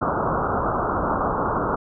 white low-pass noise, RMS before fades -23 dBFS, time 0.01-1.76 s, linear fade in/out 10 ms, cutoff 1400 Hz, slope 96 dB/octave, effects none

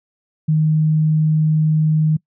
sine tone, 155.56 Hz, D#3, in tune, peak -12 dBFS, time 0.48-2.17 s, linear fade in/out 10 ms, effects noise-tail reverb RT60 0.1 s tail -24 dB re dry

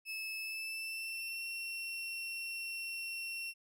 35% pulse tone with pitch glide, 2606 to 2721 Hz, E7 to F7, -20 to -46 cents, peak -37 dBFS, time 0.05-3.54 s, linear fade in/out 50 ms, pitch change +74 cents, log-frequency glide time 0.38-1.44 s, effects none

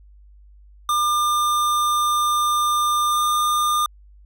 square tone with pitch glide, 1200 to 1207.6 Hz, D6 to D6, +37 to +48 cents, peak -18 dBFS, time 0.89-3.86 s, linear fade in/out 2 ms, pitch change +11 cents, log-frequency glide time 3.1-3.21 s, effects added 50 Hz sine -45 dBFS peak until 4.25 s

